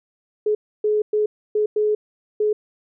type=tone bursts at uneven times; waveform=sine; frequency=423.8 Hz; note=G#4; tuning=35 cents sharp; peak=-16 dBFS; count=6; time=0.46-0.55 / 0.84-1.02 / 1.13-1.26 / 1.55-1.66 / 1.76-1.95 / 2.4-2.53 s; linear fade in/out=5 ms; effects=none